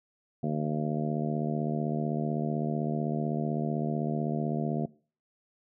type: harmonic tone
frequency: 75.8 Hz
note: D#2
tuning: 45 cents flat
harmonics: 2 / 3 / 4 / 5 / 6 / 7 / 8 / 9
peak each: -31 / -31 / -39 / -37 / -41 / -44 / -44 / -38 dBFS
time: 0.43-4.86 s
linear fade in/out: 5 ms
effects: noise-tail reverb RT60 0.4 s tail -21 dB re dry